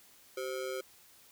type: ring-modulated tone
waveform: square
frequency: 452.5 Hz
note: A4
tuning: 48 cents sharp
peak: -33 dBFS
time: 0.37-0.81 s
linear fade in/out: 5 ms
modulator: 68.9 Hz
effects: white hiss -60 dBFS RMS until 1.31 s